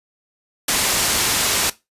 white low-pass noise, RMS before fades -19 dBFS, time 0.68-1.7 s, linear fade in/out 5 ms, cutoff 9600 Hz, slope 12 dB/octave, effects noise-tail reverb RT60 0.2 s tail -17 dB re dry + resampled to 32000 Hz

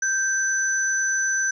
sine tone pair together, 1568 / 6010 Hz, G6 / F#8, 0 / +26 cents, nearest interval octave + major seventh, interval 2326 cents, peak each -22 / -24 dBFS, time 0.02-1.51 s, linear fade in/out 5 ms, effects none

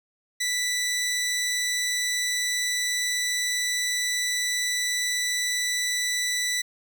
15% pulse tone, 1975.5 Hz, B6, in tune, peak -18 dBFS, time 0.4-6.62 s, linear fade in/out 10 ms, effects none

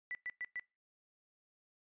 sine tone bursts, 1975.5 Hz, B6, in tune, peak -38 dBFS, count 4, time 0.11-0.596 s, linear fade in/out 0 ms, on 39 ms, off 110 ms, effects noise-tail reverb RT60 0.3 s tail -24 dB re dry + resampled to 8000 Hz

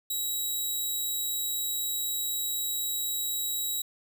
10% pulse tone, 3864 Hz, B7, 39 cents flat, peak -21 dBFS, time 0.1-3.82 s, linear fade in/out 5 ms, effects none

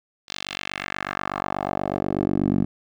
10% pulse tone with band-pass filter sweep, 48.24 Hz, G1, 27 cents flat, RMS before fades -26 dBFS, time 0.28-2.65 s, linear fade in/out 10 ms, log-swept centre 4200 to 220 Hz, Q 1.8, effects none

